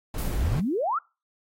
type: noise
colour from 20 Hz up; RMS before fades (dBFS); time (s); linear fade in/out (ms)
brown; -29; 0.14-0.6; 2
type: noise with exponential decay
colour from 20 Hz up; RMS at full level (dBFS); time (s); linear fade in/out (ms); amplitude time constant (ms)
blue; -37; 0.18-0.87; 2; 150
type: exponential sweep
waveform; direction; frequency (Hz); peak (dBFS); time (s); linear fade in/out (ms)
sine; up; 43.97 to 1431; -23; 0.35-0.99; 10
effects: noise-tail reverb RT60 0.3 s tail -25 dB re dry + AAC 48 kbps

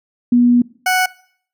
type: tone pair in turn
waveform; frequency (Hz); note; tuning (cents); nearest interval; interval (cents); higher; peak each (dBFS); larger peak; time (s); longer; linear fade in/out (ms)
sine / 20% pulse; 242.5 / 740.2; B3 / F#5; -31 / 0; octave + perfect fifth; 1931; second; -8; neither; 0.32-0.62 / 0.86-1.06; first; 5
effects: noise-tail reverb RT60 0.6 s tail -22 dB re dry

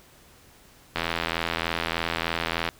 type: click train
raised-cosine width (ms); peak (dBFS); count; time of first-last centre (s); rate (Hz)
0.3; -9; 145; 0.96-2.689; 83.3
effects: pink hiss -54 dBFS RMS until 2.79 s

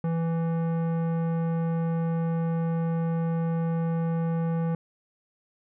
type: tone with tanh clipping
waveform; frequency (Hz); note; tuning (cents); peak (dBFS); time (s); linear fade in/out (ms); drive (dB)
sine; 165.5; E3; +7; -26; 0.04-4.75; 2; 15
effects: none

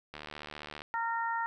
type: click train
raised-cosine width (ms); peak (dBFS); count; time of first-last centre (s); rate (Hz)
0.3; -26; 52; 0.14-0.819; 75.1
type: harmonic tone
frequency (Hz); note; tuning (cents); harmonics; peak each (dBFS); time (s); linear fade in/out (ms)
460.5; A#4; -21; 2 / 3 / 4; -32 / -36 / -38; 0.94-1.46; 0
effects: none

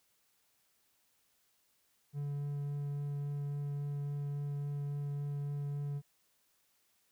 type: tone with vibrato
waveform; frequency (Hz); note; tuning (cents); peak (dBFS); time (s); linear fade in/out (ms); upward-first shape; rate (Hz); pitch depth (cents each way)
triangle; 143.5; D3; -40; -33; 2.13-6.02; 50; triangle; 3.6; 9
effects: white hiss -74 dBFS RMS until 7.11 s

